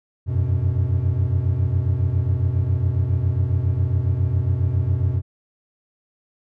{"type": "tone cluster", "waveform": "triangle", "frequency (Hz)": [87.7, 95, 124.9], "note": ["F2", "F#2", "B2"], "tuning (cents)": [8, 46, 20], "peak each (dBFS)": -20, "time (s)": [0.26, 5.22], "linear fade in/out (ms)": 50, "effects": []}